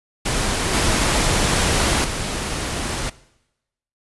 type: noise with level steps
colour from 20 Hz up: pink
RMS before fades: -21 / -18 / -25 dBFS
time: 0.25-3.1 s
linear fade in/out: 10 ms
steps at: 0.73 / 2.04 s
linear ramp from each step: 5 ms
effects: noise-tail reverb RT60 0.9 s tail -20 dB re dry + resampled to 24000 Hz